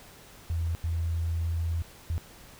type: tone bursts at uneven times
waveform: sine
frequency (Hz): 83.2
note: E2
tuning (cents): +17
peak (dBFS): -26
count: 3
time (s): 0.5-0.75 / 0.84-1.82 / 2.1-2.18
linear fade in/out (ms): 0
effects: pink hiss -51 dBFS RMS until 2.59 s